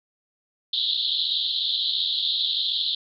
pink band-pass noise, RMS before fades -25 dBFS, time 0.73-2.95 s, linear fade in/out 5 ms, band 3300 to 4200 Hz, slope 96 dB/octave, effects none

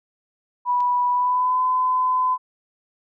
sine tone with pitch glide, 982 to 1014.9 Hz, B5 to B5, -10 to +47 cents, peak -17 dBFS, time 0.65-2.38 s, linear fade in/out 50 ms, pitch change +57 cents, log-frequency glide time 1.11-1.6 s
click, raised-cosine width 0.2 ms, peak -26 dBFS, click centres 0.805 s
effects none

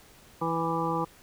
harmonic tone with a mistuned harmonic, 164.81 Hz, E3, in tune, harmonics 1 / 2 / 3 / 5 / 6 / 7, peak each -33 / -33 / -33 / -33 / -33 / -33 dBFS, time 0.41-1.05 s, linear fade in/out 10 ms, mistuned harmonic 7, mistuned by +33 cents, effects pink hiss -55 dBFS RMS until 1.22 s

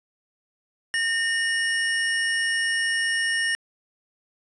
square tone pair together, 1827.6 / 2893 Hz, A#6 / F#7, -35 / -40 cents, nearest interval minor sixth, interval 795 cents, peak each -23 / -31 dBFS, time 0.94-3.55 s, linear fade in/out 0 ms, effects resampled to 24000 Hz + 8-bit

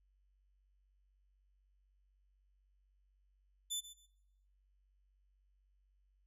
20% pulse tone with echo, 3513 Hz, A7, 3 cents flat, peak -31 dBFS, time 3.7-3.81 s, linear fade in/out 20 ms, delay 130 ms, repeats 2, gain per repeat -14 dB, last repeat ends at 4.07 s, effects noise-tail reverb RT60 0.9 s tail -24 dB re dry + added 48 Hz sine -70 dBFS peak until 6.26 s

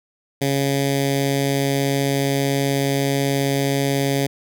10% pulse tone with notch filter, 138.59 Hz, C#3, in tune, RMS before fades -20 dBFS, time 0.41-4.27 s, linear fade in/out 10 ms, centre 1100 Hz, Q 0.79, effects none

